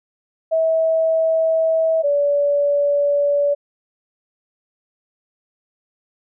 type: tone pair in turn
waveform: sine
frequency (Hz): 647 / 574.3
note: E5 / D5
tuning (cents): -32 / -39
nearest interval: major second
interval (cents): 207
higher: first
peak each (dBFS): -14 / -14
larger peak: neither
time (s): 0.51-2.03 / 2.03-3.55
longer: neither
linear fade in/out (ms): 20
effects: none